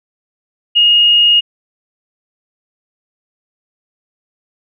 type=tone; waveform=sine; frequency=2861 Hz; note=F7; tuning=41 cents sharp; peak=-6 dBFS; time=0.75-1.41 s; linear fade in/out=20 ms; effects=none